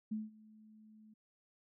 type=tone with ADSR envelope; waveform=sine; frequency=216.1 Hz; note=A3; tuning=31 cents flat; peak=-34 dBFS; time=0.11-1.14 s; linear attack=11 ms; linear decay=180 ms; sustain=-23 dB; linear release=8 ms; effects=none